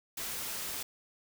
white noise, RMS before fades -38 dBFS, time 0.17-0.83 s, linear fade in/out 5 ms, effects none

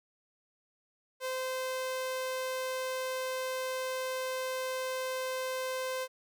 sawtooth tone, 517 Hz, C5, 21 cents flat, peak -29 dBFS, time 1.2-6.08 s, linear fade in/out 50 ms, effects none

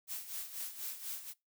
blue noise with tremolo, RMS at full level -40 dBFS, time 0.07-1.34 s, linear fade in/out 50 ms, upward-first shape sine, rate 4.1 Hz, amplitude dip 70%, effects noise-tail reverb RT60 0.2 s tail -22 dB re dry

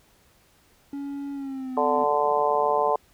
triangle tone with pitch glide, 281.1 to 254.8 Hz, C#4 to C4, +24 to -46 cents, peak -28 dBFS, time 0.93-2.04 s, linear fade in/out 2 ms, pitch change -170 cents, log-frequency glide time 1.33-1.76 s
harmonic tone, 146.9 Hz, D3, 1 cent sharp, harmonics 3 / 4 / 5 / 6 / 7, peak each -26 / -26 / -26 / -26 / -26 dBFS, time 1.77-2.96 s, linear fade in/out 2 ms
white band-pass noise, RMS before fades -45 dBFS, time 1.95-2.92 s, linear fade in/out 5 ms, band 160 to 640 Hz, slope 24 dB/octave
effects pink hiss -60 dBFS RMS until 3.13 s

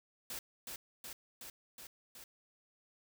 white noise with echo, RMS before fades -43 dBFS, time 0.3-0.39 s, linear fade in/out 2 ms, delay 370 ms, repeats 5, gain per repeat -2 dB, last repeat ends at 2.24 s, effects none

